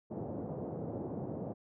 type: band-pass noise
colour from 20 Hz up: pink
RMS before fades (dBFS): -40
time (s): 0.1-1.54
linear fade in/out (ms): 20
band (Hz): 110 to 670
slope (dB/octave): 24
effects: none